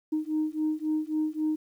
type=beating tone pair; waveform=sine; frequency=307.8 / 311.5 Hz; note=D#4 / D#4; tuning=-19 / +2 cents; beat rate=3.7 Hz; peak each=-28 dBFS; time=0.12-1.56 s; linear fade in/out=10 ms; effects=tanh soft clip ceiling -20 dBFS + 10-bit